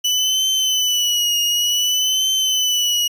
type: tone with vibrato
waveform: 30% pulse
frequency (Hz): 2972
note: F#7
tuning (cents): +7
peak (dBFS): -13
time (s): 0.04-3.08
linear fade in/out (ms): 10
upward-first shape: triangle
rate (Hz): 0.55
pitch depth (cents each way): 69
effects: resampled to 32000 Hz